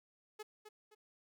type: tone with echo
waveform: sawtooth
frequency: 426.2 Hz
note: G#4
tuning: 45 cents sharp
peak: -40 dBFS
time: 0.39-0.43 s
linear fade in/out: 10 ms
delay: 260 ms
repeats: 2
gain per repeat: -8 dB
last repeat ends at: 0.95 s
effects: none